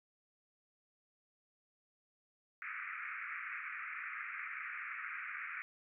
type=band-pass noise; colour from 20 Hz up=white; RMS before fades=-44 dBFS; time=2.62-5.62 s; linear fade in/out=0 ms; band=1200 to 2400 Hz; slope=96 dB/octave; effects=none